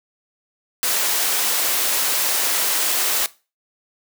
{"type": "high-pass noise", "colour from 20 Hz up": "white", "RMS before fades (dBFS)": -20, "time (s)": [0.83, 3.26], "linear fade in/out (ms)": 0, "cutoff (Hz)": 380, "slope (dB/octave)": 12, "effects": ["noise-tail reverb RT60 0.3 s tail -19 dB re dry"]}